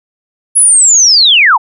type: linear sweep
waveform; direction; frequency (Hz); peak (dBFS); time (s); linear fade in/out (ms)
sine; down; 10548 to 779; -3; 0.55-1.58; 20
effects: none